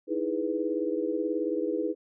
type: chord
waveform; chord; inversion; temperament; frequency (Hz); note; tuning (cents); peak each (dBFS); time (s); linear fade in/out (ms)
sine; E major seventh; third; equal; 311.1 / 329.6 / 415.3 / 493.9; D#4 / E4 / G#4 / B4; 0 / 0 / 0 / 0; -32; 0.07-1.95; 50
effects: none